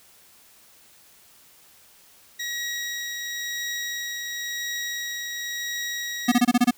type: tone with tremolo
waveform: 20% pulse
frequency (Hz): 1907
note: A#6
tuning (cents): +39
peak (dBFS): -22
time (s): 2.39-6.41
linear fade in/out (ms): 10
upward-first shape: triangle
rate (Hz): 0.95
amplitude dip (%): 30
type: tone bursts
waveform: square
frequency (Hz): 243.7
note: B3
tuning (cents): -23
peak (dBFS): -15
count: 7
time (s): 6.28-6.71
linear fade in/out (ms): 10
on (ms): 40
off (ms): 25
effects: white hiss -54 dBFS RMS until 6.77 s